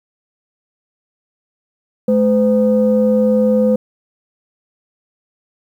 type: tone pair together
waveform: sine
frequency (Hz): 214.2 / 509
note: A3 / C5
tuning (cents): -46 / -48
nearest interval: octave + minor third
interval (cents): 1498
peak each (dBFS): -12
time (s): 2.08-3.76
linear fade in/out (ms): 5
effects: tanh soft clip ceiling -4 dBFS + 8-bit